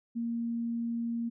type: tone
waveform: sine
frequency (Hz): 233.1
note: A#3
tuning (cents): 0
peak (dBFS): -30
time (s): 0.15-1.3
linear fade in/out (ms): 20
effects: none